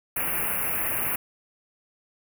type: band-stop noise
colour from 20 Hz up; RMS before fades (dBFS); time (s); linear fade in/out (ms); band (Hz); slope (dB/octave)
white; -27; 0.16-1.16; 5; 2800 to 10000; 96
effects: none